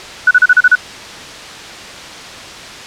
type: tone bursts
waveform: sine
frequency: 1480 Hz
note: F#6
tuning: in tune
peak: -3 dBFS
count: 7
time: 0.27-0.754 s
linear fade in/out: 5 ms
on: 40 ms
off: 34 ms
effects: white hiss -29 dBFS RMS until 2.86 s + low-pass 5000 Hz 12 dB/octave